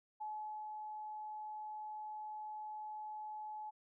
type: tone with ADSR envelope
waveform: sine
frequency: 854 Hz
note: G#5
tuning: 48 cents sharp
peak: -40 dBFS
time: 0.2-3.71 s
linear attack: 16 ms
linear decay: 440 ms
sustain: -3 dB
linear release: 20 ms
effects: none